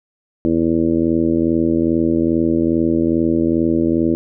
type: harmonic tone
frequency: 82.41 Hz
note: E2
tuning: in tune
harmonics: 1 / 2 / 3 / 4 / 5 / 6 / 7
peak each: -28 / -25 / -18 / -16 / -26 / -27 / -28 dBFS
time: 0.45-4.15 s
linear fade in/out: 0 ms
effects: none